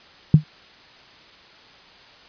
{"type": "tone with exponential decay", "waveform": "sine", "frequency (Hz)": 153.2, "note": "D#3", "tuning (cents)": -27, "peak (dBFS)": -3, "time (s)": [0.34, 0.44], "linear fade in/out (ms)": 2, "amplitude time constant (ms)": 20, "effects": ["white hiss -48 dBFS RMS until 2.28 s", "resampled to 11025 Hz"]}